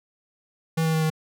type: tone with pitch steps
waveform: square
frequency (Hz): 161.9 / 160.41 / 158.93 / 157.47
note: E3 / E3 / D#3 / D#3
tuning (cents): -31 / -47 / +37 / +21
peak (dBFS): -21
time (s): 0.77-1.102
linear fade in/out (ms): 10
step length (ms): 83
effects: none